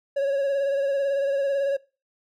triangle tone with vibrato, 554.4 Hz, C#5, in tune, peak -19 dBFS, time 0.16-1.77 s, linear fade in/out 10 ms, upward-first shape sine, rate 18 Hz, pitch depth 35 cents each way, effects noise-tail reverb RT60 0.3 s tail -21 dB re dry

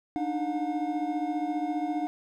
triangle tone cluster, 294.7 / 309.6 / 720 Hz, D4 / D#4 / F#5, +6 / -9 / -47 cents, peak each -30 dBFS, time 0.16-2.07 s, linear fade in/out 0 ms, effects none

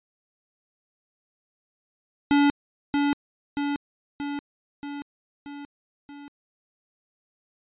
square tone with echo, 286.4 Hz, D4, 43 cents flat, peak -17 dBFS, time 2.31-2.5 s, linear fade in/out 0 ms, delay 630 ms, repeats 6, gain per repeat -4 dB, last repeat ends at 6.28 s, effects resampled to 8000 Hz

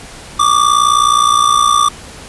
square ring-modulated tone, 1174.7 Hz, D6, in tune, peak -6 dBFS, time 0.39-1.89 s, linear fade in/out 10 ms, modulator 29.7 Hz, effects pink hiss -33 dBFS RMS until 2.28 s + resampled to 24000 Hz

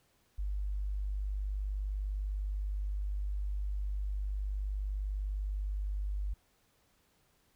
sine tone, 49.84 Hz, G1, 29 cents sharp, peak -32 dBFS, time 0.38-6.34 s, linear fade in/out 10 ms, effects pink hiss -71 dBFS RMS until 7.55 s

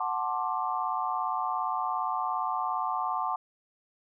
sine chord, D dominant seventh, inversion first, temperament equal with one note detuned, 740 / 880 / 1057.4 / 1174.7 Hz, F#5 / A5 / C6 / D6, 0 / 0 / +18 / 0 cents, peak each -33 dBFS, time 0-3.36 s, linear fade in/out 5 ms, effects none

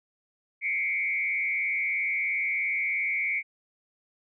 sine tone with frequency modulation, 2217 Hz, C#7, in tune, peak -25 dBFS, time 0.61-3.43 s, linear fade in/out 50 ms, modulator 103 Hz, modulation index 1.2, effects none

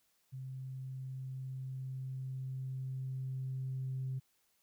sine tone with level ramp, 131.2 Hz, C3, 5 cents sharp, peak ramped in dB -41 to -34 dBFS, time 0.32-4.2 s, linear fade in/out 20 ms, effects tanh soft clip ceiling -31 dBFS + white hiss -75 dBFS RMS until 4.62 s

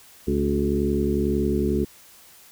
harmonic tone with a mistuned harmonic, 71.1 Hz, C#2, 45 cents sharp, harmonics 1 / 2 / 3 / 4 / 5 / 6, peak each -27 / -31 / -25 / -28 / -25 / -29 dBFS, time 0.27-1.85 s, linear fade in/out 10 ms, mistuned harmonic 5, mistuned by +44 cents, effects white hiss -50 dBFS RMS until 2.51 s

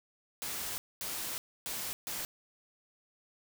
white noise bursts at uneven times, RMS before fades -38 dBFS, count 4, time 0.42-0.78 / 1.01-1.38 / 1.66-1.93 / 2.07-2.25 s, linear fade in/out 0 ms, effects none

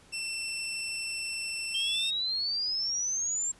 20% pulse tone, 2687 Hz, E7, 33 cents sharp, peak -28 dBFS, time 0.12-2.11 s, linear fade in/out 20 ms
sine exponential sweep, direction up, 3136 to 7500 Hz, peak -28 dBFS, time 1.74-3.52 s, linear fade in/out 10 ms
effects pink hiss -58 dBFS RMS until 3.59 s + resampled to 24000 Hz

